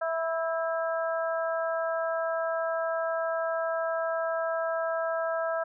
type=harmonic tone with a mistuned harmonic; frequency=328.4 Hz; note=E4; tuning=6 cents flat; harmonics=2 / 3 / 4 / 5; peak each=-28 / -38 / -34 / -37 dBFS; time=0.01-5.64 s; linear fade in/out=10 ms; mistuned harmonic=5; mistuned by=-28 cents; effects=none